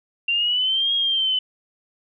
sine exponential two-way sweep, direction up then down, 2757 to 3283 to 3012 Hz, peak -18 dBFS, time 0.28-1.39 s, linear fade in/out 5 ms, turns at 0.94 s, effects none

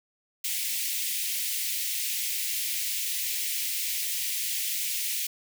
white high-pass noise, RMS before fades -30 dBFS, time 0.44-5.27 s, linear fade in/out 5 ms, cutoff 2000 Hz, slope 48 dB/octave, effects none

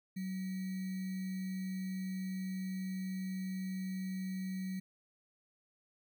sine tone with sample-and-hold, 187.8 Hz, F#3, 26 cents sharp, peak -36 dBFS, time 0.16-4.8 s, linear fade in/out 10 ms, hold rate 2100 Hz, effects none

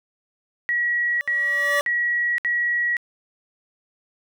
sine tone bursts, 1918 Hz, A#6, 49 cents sharp, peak -19 dBFS, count 4, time 0.69-2.968 s, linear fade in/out 0 ms, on 520 ms, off 66 ms
25% pulse tone with exponential growth, 578 Hz, D5, 28 cents flat, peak -16 dBFS, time 1.07-1.81 s, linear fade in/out 0 ms, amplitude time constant 160 ms
effects none

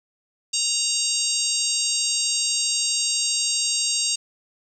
harmonic tone, 932.3 Hz, A#5, in tune, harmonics 3 / 4 / 5 / 6 / 7 / 8 / 9, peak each -30 / -31 / -26 / -31 / -28 / -28 / -28 dBFS, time 0.53-4.16 s, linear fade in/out 10 ms, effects 9-bit

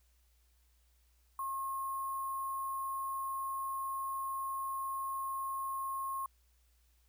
sine tone with sample-and-hold, 1076 Hz, C6, 48 cents sharp, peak -35 dBFS, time 1.39-6.26 s, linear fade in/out 2 ms, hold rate 11025 Hz, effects added 60 Hz sine -67 dBFS peak until 7.08 s + white hiss -75 dBFS RMS until 7.08 s

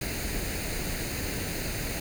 pink noise with comb filter, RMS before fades -32 dBFS, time 0.01-2 s, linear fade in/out 5 ms, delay 0.45 ms, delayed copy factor +0.6, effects none

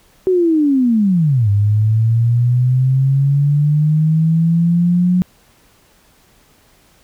sine linear two-way sweep, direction down then up, 379.3 to 100.3 to 182.2 Hz, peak -10 dBFS, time 0.27-5.22 s, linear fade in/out 0 ms, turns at 1.49 s, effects pink hiss -52 dBFS RMS until 7.03 s

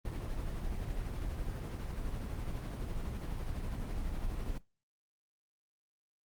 brown noise with tremolo, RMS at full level -36 dBFS, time 0.05-4.58 s, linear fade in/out 2 ms, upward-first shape sine, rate 12 Hz, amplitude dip 30%, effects noise-tail reverb RT60 0.2 s tail -18 dB re dry + Opus 24 kbps

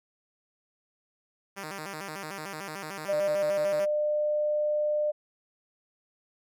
5% pulse tone with vibrato, 174.61 Hz, F3, in tune, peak -25 dBFS, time 1.56-3.86 s, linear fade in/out 20 ms, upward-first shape square, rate 6.7 Hz, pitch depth 210 cents each way
sine tone, 600 Hz, D5, 37 cents sharp, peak -24 dBFS, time 3.08-5.12 s, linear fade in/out 20 ms
effects none

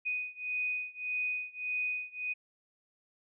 sine beating tone pair, 2489 / 2490.7 Hz, D#7 / D#7, 0 / +1 cents, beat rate 1.7 Hz, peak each -35 / -36 dBFS, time 0.05-2.34 s, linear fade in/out 20 ms, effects none

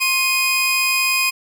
sawtooth tone pair together, 1059.3 / 2489 Hz, C6 / D#7, +21 / 0 cents, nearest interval octave + minor third, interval 1479 cents, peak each -20 / -13 dBFS, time 0-1.31 s, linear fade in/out 20 ms, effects none

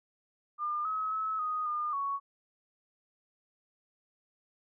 sine tone with pitch steps, 1204 / 1280 / 1294 / 1245 / 1212 / 1114 Hz, D6 / D#6 / E6 / D#6 / D#6 / C#6, +43 / +49 / -32 / +1 / -46 / +8 cents, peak -30 dBFS, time 0.58-2.2 s, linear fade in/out 50 ms, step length 270 ms, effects none

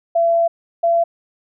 sine tone pair in turn, 674 / 677.4 Hz, E5 / E5, +38 / +47 cents, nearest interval unison, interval 9 cents, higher second, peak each -12 dBFS, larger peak neither, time 0.15-0.48 / 0.83-1.04 s, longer first, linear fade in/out 10 ms, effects none

